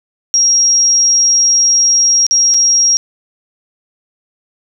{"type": "tone with dropouts", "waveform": "sine", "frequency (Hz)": 5620, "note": "F8", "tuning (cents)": 10, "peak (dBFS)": -7, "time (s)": [0.34, 2.97], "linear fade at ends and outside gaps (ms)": 0, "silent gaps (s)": [[2.266, 2.31], [2.54, 2.544]], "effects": []}